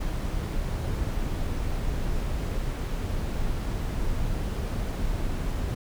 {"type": "noise", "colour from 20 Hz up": "brown", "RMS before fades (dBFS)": -28, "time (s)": [0, 5.75], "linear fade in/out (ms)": 10, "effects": []}